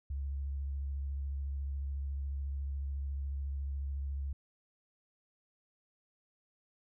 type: tone with vibrato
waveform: sine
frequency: 69.3 Hz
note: C#2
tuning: in tune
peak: -34 dBFS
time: 0.1-4.33 s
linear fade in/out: 5 ms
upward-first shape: triangle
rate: 14 Hz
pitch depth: 36 cents each way
effects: none